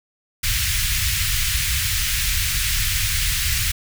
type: band-stop noise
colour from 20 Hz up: pink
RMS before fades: -21 dBFS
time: 0.43-3.72 s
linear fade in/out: 10 ms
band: 110 to 1800 Hz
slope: 24 dB/octave
effects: none